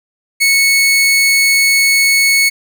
sawtooth tone, 2206 Hz, C#7, 9 cents flat, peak -5 dBFS, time 0.4-2.5 s, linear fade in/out 20 ms, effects none

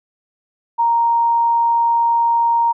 sine tone, 932.3 Hz, A#5, in tune, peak -12 dBFS, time 0.78-2.73 s, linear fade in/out 20 ms, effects none

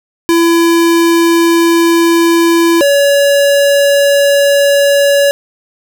square tone pair in turn, 336.1 / 565.3 Hz, E4 / C#5, +34 / +34 cents, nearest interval major sixth, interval 900 cents, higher second, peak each -7 dBFS, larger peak neither, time 0.29-2.81 / 2.81-5.31 s, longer first, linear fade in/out 0 ms, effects none

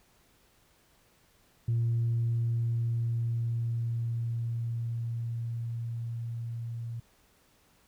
sine tone with level ramp, 116.54 Hz, A#2, in tune, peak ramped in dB -23 to -34 dBFS, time 1.68-7 s, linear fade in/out 5 ms, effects tanh soft clip ceiling -22 dBFS + pink hiss -65 dBFS RMS until 7.87 s

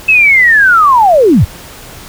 sine linear sweep, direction down, 2637 to 60.7 Hz, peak -3 dBFS, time 0.08-1.45 s, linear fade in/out 10 ms, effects pink hiss -31 dBFS RMS until 2.08 s

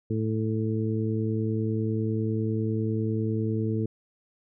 harmonic tone, 110 Hz, A2, in tune, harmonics 1 / 2 / 3 / 4, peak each -27 / -30 / -32 / -33 dBFS, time 0.1-3.86 s, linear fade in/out 5 ms, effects none

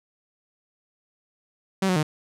sawtooth tone with pitch steps, 191.8 / 183.2 / 153.2 Hz, G3 / F#3 / D#3, -37 / -17 / -27 cents, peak -16 dBFS, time 1.82-2.03 s, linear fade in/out 5 ms, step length 70 ms, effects low-pass 10000 Hz 12 dB/octave

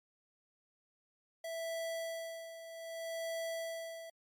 square tone with tremolo, 659.3 Hz, E5, in tune, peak -37 dBFS, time 1.44-4.1 s, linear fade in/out 5 ms, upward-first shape sine, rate 0.64 Hz, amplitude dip 70%, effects MP3 64 kbps

